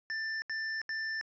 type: tone bursts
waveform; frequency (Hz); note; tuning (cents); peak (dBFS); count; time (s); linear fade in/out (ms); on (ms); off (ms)
square; 1775; A6; +15; -34; 3; 0.1-1.212; 0; 320; 76
effects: resampled to 16000 Hz